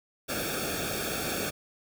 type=noise with comb filter; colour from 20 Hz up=pink; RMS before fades=-32 dBFS; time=0.28-1.51 s; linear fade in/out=20 ms; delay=1 ms; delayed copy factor=-0.95; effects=none